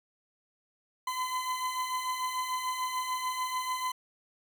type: beating tone pair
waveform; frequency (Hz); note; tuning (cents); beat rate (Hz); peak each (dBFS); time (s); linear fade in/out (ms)
40% pulse; 1013 / 1019.8; B5 / C6; +44 / -45; 6.8; -37 / -31; 1.07-3.92; 5
effects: none